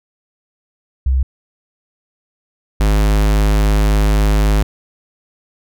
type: tone pair in turn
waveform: sine / square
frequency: 65.3 / 51.83 Hz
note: C2 / G#1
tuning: -3 / -3 cents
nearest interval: major third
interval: 400 cents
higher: first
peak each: -11 dBFS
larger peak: neither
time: 1.06-1.23 / 2.8-4.63 s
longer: second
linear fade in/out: 5 ms
effects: none